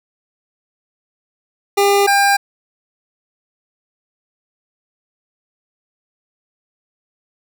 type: tone pair in turn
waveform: 25% pulse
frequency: 401.6 / 799.7 Hz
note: G4 / G5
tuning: +42 / +34 cents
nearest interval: octave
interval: 1192 cents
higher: second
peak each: -7 dBFS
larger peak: neither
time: 1.77-2.07 / 2.07-2.37 s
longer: neither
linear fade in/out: 10 ms
effects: none